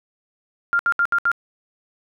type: tone bursts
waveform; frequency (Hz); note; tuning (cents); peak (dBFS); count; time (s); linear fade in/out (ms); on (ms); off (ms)
sine; 1396.9; F6; 0; -15; 5; 0.73-1.316; 0; 62; 69
effects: none